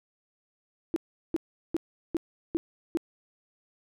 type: tone bursts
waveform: sine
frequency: 330 Hz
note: E4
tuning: 2 cents sharp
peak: -23 dBFS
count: 6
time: 0.94-2.972 s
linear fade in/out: 0 ms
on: 22 ms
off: 380 ms
effects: none

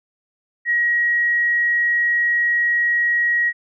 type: tone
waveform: sine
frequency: 1900 Hz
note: A#6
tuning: 33 cents sharp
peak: -15 dBFS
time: 0.65-3.53 s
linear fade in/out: 50 ms
effects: none

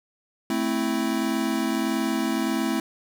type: chord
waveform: square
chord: A minor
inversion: none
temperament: equal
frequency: 220 / 261.6 / 329.6 Hz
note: A3 / C4 / E4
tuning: 0 / 0 / 0 cents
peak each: -28 dBFS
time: 0.5-2.8 s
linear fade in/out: 2 ms
effects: none

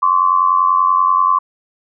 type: tone pair together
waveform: sine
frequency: 1047 / 1137.3 Hz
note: C6 / C#6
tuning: +1 / +44 cents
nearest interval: minor second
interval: 143 cents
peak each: -13 dBFS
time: 0.02-1.39 s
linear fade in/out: 10 ms
effects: none

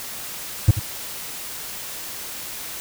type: tone with echo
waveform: triangle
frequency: 103.83 Hz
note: G#2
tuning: in tune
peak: -5 dBFS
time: 0.68-0.71 s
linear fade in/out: 5 ms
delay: 86 ms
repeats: 1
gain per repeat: -13 dB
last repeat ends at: 0.796 s
effects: white hiss -33 dBFS RMS until 2.8 s

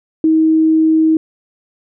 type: tone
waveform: sine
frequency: 317.8 Hz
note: D#4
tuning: 37 cents sharp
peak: -8 dBFS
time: 0.24-1.17 s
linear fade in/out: 2 ms
effects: none

